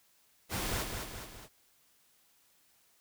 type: noise with echo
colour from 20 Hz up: pink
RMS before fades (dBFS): -35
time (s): 0.49-0.86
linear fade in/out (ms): 50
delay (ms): 210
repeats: 3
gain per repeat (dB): -5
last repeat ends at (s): 1.49
effects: white hiss -68 dBFS RMS until 3 s